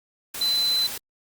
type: tone in noise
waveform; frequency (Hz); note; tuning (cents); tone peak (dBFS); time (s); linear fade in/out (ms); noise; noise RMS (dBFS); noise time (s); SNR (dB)
sine; 4035; B7; +36; -20; 0.41-0.87; 5; white; -33; 0.34-0.98; +10
effects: Opus 48 kbps